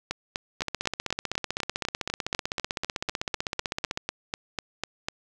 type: two click trains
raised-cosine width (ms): 0.2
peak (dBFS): -11 / -11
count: 21 / 54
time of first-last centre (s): 0.11-5.085 / 0.62-3.974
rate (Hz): 4.02 / 15.8
effects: none